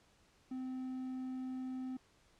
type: tone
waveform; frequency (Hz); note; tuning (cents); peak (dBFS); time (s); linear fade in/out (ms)
triangle; 258; C4; -24; -37; 0.51-1.97; 5
effects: pink hiss -69 dBFS RMS until 2.39 s + low-pass 8000 Hz 12 dB/octave